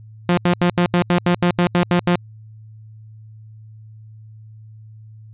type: tone bursts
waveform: sawtooth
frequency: 176 Hz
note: F3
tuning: 14 cents sharp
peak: -9 dBFS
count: 12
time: 0.29-2.155 s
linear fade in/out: 0 ms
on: 83 ms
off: 79 ms
effects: added 109 Hz sine -38 dBFS peak until 5.33 s + resampled to 8000 Hz